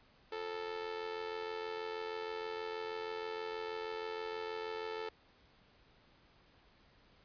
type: tone with amplitude modulation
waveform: sawtooth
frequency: 440 Hz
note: A4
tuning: in tune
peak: -32 dBFS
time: 0.32-5.09 s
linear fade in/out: 5 ms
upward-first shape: sine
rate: 86.3 Hz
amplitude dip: 70%
effects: pink hiss -66 dBFS RMS until 7.24 s + resampled to 11025 Hz